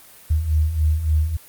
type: beating tone pair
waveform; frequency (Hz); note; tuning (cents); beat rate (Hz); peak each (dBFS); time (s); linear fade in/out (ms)
sine; 75 / 78.5; D2 / D#2; +37 / +16; 3.5; -23 / -17; 0.3-1.37; 10
effects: white hiss -46 dBFS RMS until 1.48 s + Opus 32 kbps